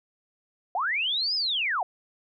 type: linear two-way sweep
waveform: sine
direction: up then down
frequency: 660 to 5180 to 660 Hz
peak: -24 dBFS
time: 0.75-1.83 s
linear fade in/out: 2 ms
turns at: 1.35 s
effects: none